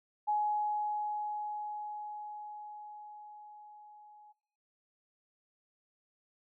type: tone with level ramp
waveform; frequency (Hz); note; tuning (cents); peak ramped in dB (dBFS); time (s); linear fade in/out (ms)
sine; 840; G#5; +19; -27 to -54; 0.27-4.33; 20
effects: noise-tail reverb RT60 0.6 s tail -21 dB re dry